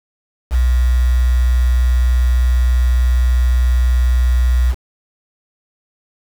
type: tone with quantisation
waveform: sine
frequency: 61.7 Hz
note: B1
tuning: 1 cent flat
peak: -10 dBFS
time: 0.5-4.75 s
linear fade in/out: 50 ms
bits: 5
effects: none